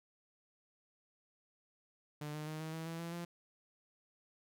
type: tone with pitch steps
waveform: sawtooth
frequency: 149.3 / 152.35 / 155.46 / 158.64 / 161.88 / 165.18 / 168.55 / 172 Hz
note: D3 / D#3 / D#3 / D#3 / E3 / E3 / E3 / F3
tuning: +29 / -36 / -1 / +34 / -31 / +4 / +39 / -26 cents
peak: -37 dBFS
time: 2.21-3.25 s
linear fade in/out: 5 ms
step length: 130 ms
effects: none